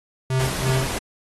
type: tone with tremolo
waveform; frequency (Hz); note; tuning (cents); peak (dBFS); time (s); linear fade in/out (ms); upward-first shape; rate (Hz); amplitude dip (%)
square; 130.81; C3; 0; -18; 0.3-0.91; 2; sine; 2.9; 100
type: noise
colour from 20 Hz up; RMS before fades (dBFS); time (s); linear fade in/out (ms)
pink; -28; 0.39-0.99; 10
effects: AAC 32 kbps